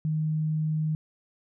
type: tone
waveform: sine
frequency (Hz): 155.56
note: D#3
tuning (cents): 0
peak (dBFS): -24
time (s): 0.05-0.95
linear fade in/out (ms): 0
effects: none